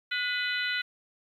harmonic tone with a mistuned harmonic, 500 Hz, B4, 21 cents sharp, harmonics 3 / 4 / 5 / 6 / 7 / 8, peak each -31 / -33 / -37 / -37 / -42 / -36 dBFS, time 0.11-0.82 s, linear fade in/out 10 ms, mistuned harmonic 3, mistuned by -47 cents, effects 10-bit

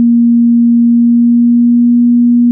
sine tone with pitch glide, 235.6 to 239.9 Hz, A#3 to A#3, +19 to +50 cents, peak -4 dBFS, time 0-2.51 s, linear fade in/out 0 ms, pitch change +31 cents, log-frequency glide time 0.84-1.98 s, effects none

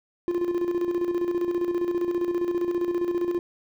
triangle tone with tremolo, 349.2 Hz, F4, in tune, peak -19 dBFS, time 0.28-3.39 s, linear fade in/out 0 ms, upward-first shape square, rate 15 Hz, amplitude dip 55%, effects none

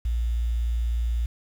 sine tone with quantisation, 58.2 Hz, A#1, 2 cents flat, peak -22 dBFS, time 0.05-1.26 s, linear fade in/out 5 ms, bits 8, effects none

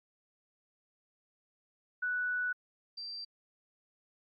sine tone pair in turn, 1480 / 4699 Hz, F#6 / D8, 0 / 0 cents, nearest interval octave + minor sixth, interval 2000 cents, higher second, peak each -30 / -39 dBFS, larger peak first, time 2.02-2.53 / 2.97-3.25 s, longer first, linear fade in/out 10 ms, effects MP3 32 kbps

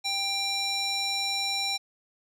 square tone with band-pass filter, 790 Hz, G5, 13 cents sharp, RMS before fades -29 dBFS, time 0.04-1.78 s, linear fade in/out 20 ms, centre 4600 Hz, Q 2, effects none

